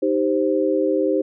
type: chord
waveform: sine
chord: C minor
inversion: first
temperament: equal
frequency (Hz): 311.1 / 392 / 523.3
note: Eb4 / G4 / C5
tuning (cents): 0 / 0 / 0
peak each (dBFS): -21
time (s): 0.02-1.22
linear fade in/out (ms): 10
effects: none